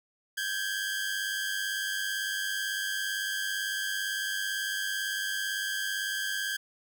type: tone pair together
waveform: sawtooth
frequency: 1568 / 1665.9 Hz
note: G6 / G#6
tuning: 0 / +5 cents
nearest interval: minor second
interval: 105 cents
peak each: -29 / -30 dBFS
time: 0.37-6.57 s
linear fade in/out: 10 ms
effects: none